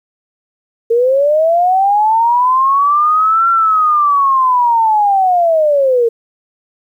sine linear two-way sweep, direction up then down, 453 to 1369 to 453 Hz, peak -8 dBFS, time 0.9-6.09 s, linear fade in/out 10 ms, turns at 3.49 s, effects 8-bit

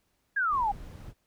sine exponential sweep, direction down, 1679 to 782 Hz, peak -24 dBFS, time 0.36-0.72 s, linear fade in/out 10 ms
brown noise, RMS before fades -43 dBFS, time 0.49-1.14 s, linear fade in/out 50 ms
effects pink hiss -74 dBFS RMS until 1.26 s

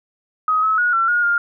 sine tone with pitch steps, 1261 / 1292 / 1450 / 1350 / 1435 / 1407 Hz, D#6 / E6 / F#6 / E6 / F6 / F6, +23 / -35 / -35 / +41 / +47 / +12 cents, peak -14 dBFS, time 0.48-1.38 s, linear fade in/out 2 ms, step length 150 ms, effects none

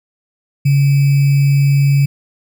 sine tone with sample-and-hold, 140 Hz, C#3, 18 cents sharp, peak -8 dBFS, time 0.65-2.06 s, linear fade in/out 10 ms, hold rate 2450 Hz, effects none

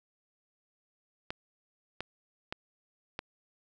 clicks, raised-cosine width 0.3 ms, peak -19 dBFS, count 4, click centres 1.305 / 2.006 / 2.525 / 3.191 s, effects none

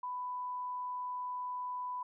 sine tone, 995 Hz, B5, 13 cents sharp, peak -36 dBFS, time 0.03-2.03 s, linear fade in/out 5 ms, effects none

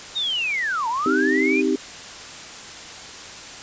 sine linear two-way sweep, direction down then up, 3781 to 880 to 2500 Hz, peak -21 dBFS, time 0.15-1.62 s, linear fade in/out 20 ms, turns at 0.88 s
sine chord, C minor, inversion none, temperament just, 261.6 / 314 / 392.4 Hz, C4 / Eb4 / G4, 0 / +16 / +2 cents, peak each -22 dBFS, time 1.06-1.76 s, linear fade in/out 2 ms
effects white hiss -37 dBFS RMS until 3.62 s + resampled to 16000 Hz

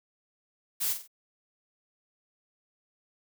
blue noise with echo, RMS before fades -29 dBFS, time 0.8-0.94 s, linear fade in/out 20 ms, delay 46 ms, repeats 3, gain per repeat -8 dB, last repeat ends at 1.078 s, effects none

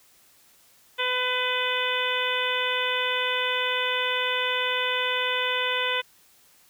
harmonic tone, 502 Hz, B4, 28 cents sharp, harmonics 1 / 2 / 3 / 4 / 5 / 6 / 7, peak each -31 / -31 / -31 / -31 / -31 / -31 / -31 dBFS, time 0.98-6.02 s, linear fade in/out 20 ms, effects white hiss -58 dBFS RMS until 6.69 s

